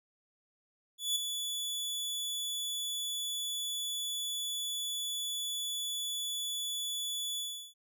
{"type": "tone with ADSR envelope", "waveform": "sawtooth", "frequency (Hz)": 3440, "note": "A7", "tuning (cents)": -40, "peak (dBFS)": -24, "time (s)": [0.98, 7.74], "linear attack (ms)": 180, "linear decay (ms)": 4, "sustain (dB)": -7, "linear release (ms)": 360, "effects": []}